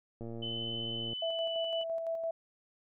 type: click train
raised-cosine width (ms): 2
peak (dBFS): -30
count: 107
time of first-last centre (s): 0.21-1.132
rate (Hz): 115
type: tone with pitch glide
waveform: sine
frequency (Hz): 3026 to 2977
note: F#7 to F#7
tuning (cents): +38 to +10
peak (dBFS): -36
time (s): 0.42-1.84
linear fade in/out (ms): 10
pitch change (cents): -28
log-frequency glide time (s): 0.94-1.51
type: tone with tremolo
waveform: sine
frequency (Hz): 659.3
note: E5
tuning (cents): 0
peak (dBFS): -31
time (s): 1.22-2.31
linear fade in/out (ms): 5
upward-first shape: square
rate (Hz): 5.9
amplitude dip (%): 35
effects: none